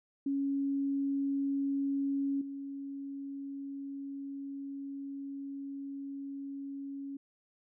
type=tone with level steps; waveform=sine; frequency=277.2 Hz; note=C#4; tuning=in tune; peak=-29 / -38 dBFS; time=0.26-7.17 s; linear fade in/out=5 ms; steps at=2.41 s; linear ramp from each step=5 ms; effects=none